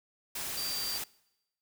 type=tone in noise; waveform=sine; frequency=4699 Hz; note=D8; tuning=in tune; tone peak=-35 dBFS; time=0.57-0.98 s; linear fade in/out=5 ms; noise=white; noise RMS=-37 dBFS; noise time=0.35-1.04 s; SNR=-1 dB; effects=noise-tail reverb RT60 0.9 s tail -23 dB re dry